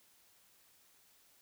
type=silence; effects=white hiss -67 dBFS RMS until 1.41 s